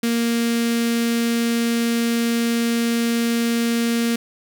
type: tone with notch filter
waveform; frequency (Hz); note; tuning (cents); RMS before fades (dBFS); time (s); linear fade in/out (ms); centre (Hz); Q
sawtooth; 233.1; A#3; 0; -20; 0.03-4.16; 5; 850; 0.65
effects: none